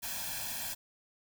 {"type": "noise with comb filter", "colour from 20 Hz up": "white", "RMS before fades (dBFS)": -38, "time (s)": [0.02, 0.75], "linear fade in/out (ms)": 20, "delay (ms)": 1.2, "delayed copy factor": 1, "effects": []}